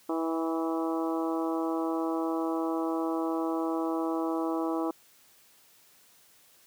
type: harmonic tone with a mistuned harmonic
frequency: 162.9 Hz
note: E3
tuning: 20 cents flat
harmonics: 2 / 3 / 4 / 5 / 6 / 7 / 8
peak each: -29 / -36 / -37 / -38 / -40 / -40 / -44 dBFS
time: 0.09-4.91 s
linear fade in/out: 5 ms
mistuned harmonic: 6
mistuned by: +23 cents
effects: white hiss -60 dBFS RMS until 6.66 s + high-pass 80 Hz 12 dB/octave